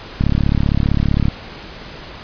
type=click train; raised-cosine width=5 ms; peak=-3 dBFS; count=39; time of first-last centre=0.21-1.283 s; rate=35.4 Hz; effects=pink hiss -34 dBFS RMS until 2.23 s + resampled to 11025 Hz